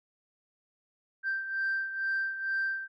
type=beating tone pair; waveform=sine; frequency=1568 / 1570.2 Hz; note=G6 / G6; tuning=0 / +2 cents; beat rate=2.2 Hz; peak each=-29 / -35 dBFS; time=1.23-2.88 s; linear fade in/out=50 ms; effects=tanh soft clip ceiling -24 dBFS